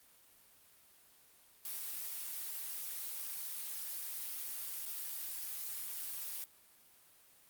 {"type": "noise with dropouts", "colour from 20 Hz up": "blue", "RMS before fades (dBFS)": -42, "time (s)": [1.65, 6.44], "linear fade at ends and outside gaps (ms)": 1, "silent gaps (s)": [4.856, 4.86], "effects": ["white hiss -64 dBFS RMS until 7.49 s", "Opus 32 kbps"]}